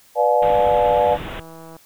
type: chord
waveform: sine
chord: B diminished seventh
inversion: none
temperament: just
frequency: 493.9 / 592.7 / 711.2 / 853.4 Hz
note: B4 / D5 / F5 / Ab5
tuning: 0 / +16 / +31 / +47 cents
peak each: -19 / -18 / -20 / -19 dBFS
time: 0.15-1.18 s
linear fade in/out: 50 ms
type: low-pass noise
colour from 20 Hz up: pink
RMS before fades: -31 dBFS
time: 0.42-1.4 s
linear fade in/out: 5 ms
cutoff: 3600 Hz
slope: 96 dB/octave
type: click train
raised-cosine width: 1 ms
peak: -27 dBFS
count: 103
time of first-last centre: 1.14-1.766 s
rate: 163 Hz
effects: white hiss -52 dBFS RMS until 1.85 s